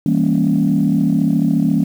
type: chord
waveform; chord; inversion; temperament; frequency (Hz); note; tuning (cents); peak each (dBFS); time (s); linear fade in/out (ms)
sine; E diminished seventh; none; equal with one note detuned; 164.81 / 199.31 / 233.1 / 277.2; E3 / G3 / Bb3 / Db4; 0 / +29 / 0 / 0; -17; 0.06-1.84; 2
effects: tanh soft clip ceiling -5 dBFS + 7-bit